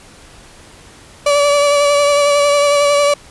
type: tone with vibrato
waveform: 35% pulse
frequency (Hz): 576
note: D5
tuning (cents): -34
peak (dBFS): -8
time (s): 1.26-3.14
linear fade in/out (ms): 5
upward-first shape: sine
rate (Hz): 11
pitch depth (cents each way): 22
effects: pink hiss -41 dBFS RMS until 3.3 s + resampled to 24000 Hz